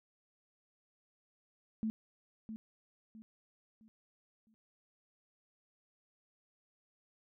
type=tone with echo; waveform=sine; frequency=220 Hz; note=A3; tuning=in tune; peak=-32 dBFS; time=1.83-1.9 s; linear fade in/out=0 ms; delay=660 ms; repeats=4; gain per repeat=-9 dB; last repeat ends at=4.54 s; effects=none